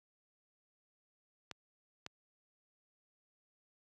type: clicks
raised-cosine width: 0.2 ms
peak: -25 dBFS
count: 2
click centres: 1.513 / 2.064 s
effects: high-pass 80 Hz 12 dB/octave